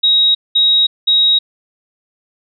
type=tone bursts; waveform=sine; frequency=3800 Hz; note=A#7; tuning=33 cents sharp; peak=-8 dBFS; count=3; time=0.03-1.39 s; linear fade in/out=10 ms; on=320 ms; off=200 ms; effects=none